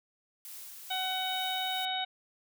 blue noise with tremolo, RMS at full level -45 dBFS, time 0.45-1.85 s, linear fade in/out 0 ms, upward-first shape sine, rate 2.3 Hz, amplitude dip 25%
harmonic tone, 750 Hz, F#5, 23 cents sharp, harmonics 1 / 2 / 3 / 4 / 5, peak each -34 / -41 / -41 / -39 / -35 dBFS, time 0.9-2.05 s, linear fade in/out 10 ms
effects none

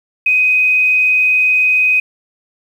sine tone with vibrato, 2507 Hz, D#7, 12 cents sharp, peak -9 dBFS, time 0.26-2 s, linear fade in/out 5 ms, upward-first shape square, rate 20 Hz, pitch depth 9 cents each way, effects 7-bit

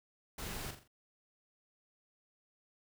pink noise with echo, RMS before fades -43 dBFS, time 0.38-0.71 s, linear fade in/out 5 ms, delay 42 ms, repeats 4, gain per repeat -7 dB, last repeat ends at 0.878 s, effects none

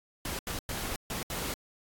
pink noise bursts at uneven times, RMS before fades -35 dBFS, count 5, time 0.25-0.39 / 0.47-0.59 / 0.69-0.96 / 1.1-1.23 / 1.3-1.54 s, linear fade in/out 2 ms, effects AAC 64 kbps

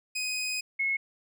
20% pulse / sine tone pair in turn, 2504 / 2178 Hz, D#7 / C#7, +10 / -31 cents, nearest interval major second, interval 241 cents, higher first, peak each -25 dBFS, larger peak neither, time 0.15-0.61 / 0.79-0.97 s, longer first, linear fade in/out 10 ms, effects none

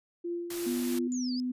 sine tone with tremolo, 345.3 Hz, F4, 20 cents flat, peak -30 dBFS, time 0.24-1.08 s, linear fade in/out 10 ms, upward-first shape triangle, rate 3 Hz, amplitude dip 55%
white noise, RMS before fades -40 dBFS, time 0.5-0.99 s, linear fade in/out 5 ms
sine tone with pitch glide, 246.9 to 250.8 Hz, B3 to B3, 0 to +27 cents, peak -29 dBFS, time 0.66-1.52 s, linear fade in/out 10 ms, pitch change +27 cents, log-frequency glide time 0.83-1.19 s
sine exponential two-way sweep, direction down then up, 7150 to 4398 to 5170 Hz, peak -38 dBFS, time 1.12-1.4 s, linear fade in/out 0 ms, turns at 1.34 s
effects resampled to 32000 Hz

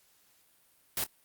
white noise with echo, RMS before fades -31 dBFS, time 0.97-1.04 s, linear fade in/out 2 ms, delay 26 ms, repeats 1, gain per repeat -15 dB, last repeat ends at 1.066 s, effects white hiss -66 dBFS RMS until 1.24 s + Opus 48 kbps

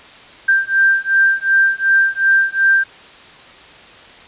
sine beating tone pair, 1576 / 1578.7 Hz, G6 / G6, +9 / +12 cents, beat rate 2.7 Hz, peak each -14 dBFS, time 0.48-2.84 s, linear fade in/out 10 ms, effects white hiss -40 dBFS RMS until 4.27 s + resampled to 8000 Hz

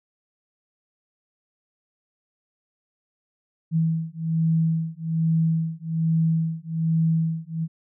sine beating tone pair, 161.8 / 163 Hz, E3 / E3, -32 / -19 cents, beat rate 1.2 Hz, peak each -23 dBFS, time 3.71-7.68 s, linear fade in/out 50 ms, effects none

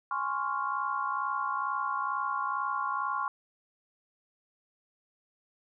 sine chord, Db major seventh, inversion second, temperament equal, 830.6 / 1046.5 / 1108.7 / 1396.9 Hz, Ab5 / C6 / Db6 / F6, 0 / 0 / 0 / 0 cents, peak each -38 / -34 / -32 / -36 dBFS, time 0.11-3.28 s, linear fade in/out 2 ms, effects none

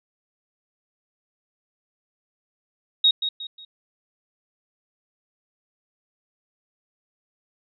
sine tone with echo, 3764 Hz, A#7, 16 cents sharp, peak -13 dBFS, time 3.04-3.11 s, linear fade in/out 5 ms, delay 180 ms, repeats 3, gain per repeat -9 dB, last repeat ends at 3.65 s, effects none

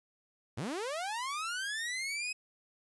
sawtooth linear sweep, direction up, 91.1 to 2552 Hz, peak -31 dBFS, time 0.57-2.33 s, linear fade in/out 10 ms, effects resampled to 24000 Hz + 11-bit

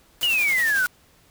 white noise with tremolo, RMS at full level -31 dBFS, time 0.21-0.87 s, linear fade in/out 0 ms, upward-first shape sine, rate 11 Hz, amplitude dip 40%
sine exponential sweep, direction down, 2980 to 1437 Hz, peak -18 dBFS, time 0.23-0.86 s, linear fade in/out 0 ms
effects pink hiss -57 dBFS RMS until 1.3 s

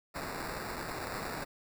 violet noise with sample-and-hold, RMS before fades -39 dBFS, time 0.14-1.45 s, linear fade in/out 20 ms, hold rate 3150 Hz, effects none

